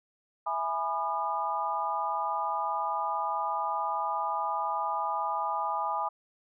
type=chord; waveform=sine; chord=E major seventh; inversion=none; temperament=equal with one note detuned; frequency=659.3 / 830.6 / 987.8 / 1212.6 Hz; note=E5 / G#5 / B5 / D#6; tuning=0 / 0 / 0 / -45 cents; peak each=-38 / -32 / -33 / -33 dBFS; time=0.46-6.09 s; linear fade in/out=10 ms; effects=none